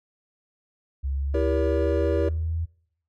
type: exponential sweep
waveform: sine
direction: up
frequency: 67.6 to 83.3 Hz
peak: -24 dBFS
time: 1.03-2.66 s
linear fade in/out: 20 ms
type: chord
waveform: triangle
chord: E diminished seventh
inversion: none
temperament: just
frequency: 329.6 / 395.6 / 474.7 / 569.6 Hz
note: E4 / G4 / Bb4 / Db5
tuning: 0 / +16 / +31 / +47 cents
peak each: -26 dBFS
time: 1.34-2.29 s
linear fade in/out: 5 ms
effects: noise-tail reverb RT60 0.7 s tail -25 dB re dry